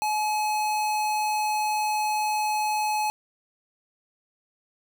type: tone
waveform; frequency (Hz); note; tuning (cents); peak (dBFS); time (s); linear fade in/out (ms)
square; 851; G#5; +42; -24; 0.02-3.1; 0
effects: none